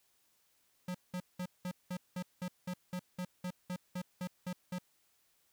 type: tone bursts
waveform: square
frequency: 180.8 Hz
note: F#3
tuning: 40 cents flat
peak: -37 dBFS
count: 16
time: 0.88-4.786 s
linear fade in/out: 5 ms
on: 66 ms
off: 190 ms
effects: white hiss -73 dBFS RMS until 5.52 s